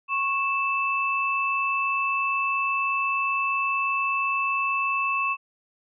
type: tone pair together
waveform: sine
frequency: 1097.9 / 2637 Hz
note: C#6 / E7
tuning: -17 / 0 cents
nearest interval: octave + minor third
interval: 1517 cents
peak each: -25 dBFS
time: 0.08-5.37 s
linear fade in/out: 50 ms
effects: none